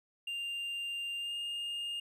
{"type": "tone with pitch glide", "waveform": "triangle", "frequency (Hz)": [2794, 2826], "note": ["F7", "F7"], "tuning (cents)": [0, 20], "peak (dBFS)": -34, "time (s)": [0.27, 2], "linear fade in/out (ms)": 5, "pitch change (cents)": 20, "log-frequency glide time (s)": [1.18, 1.34], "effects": []}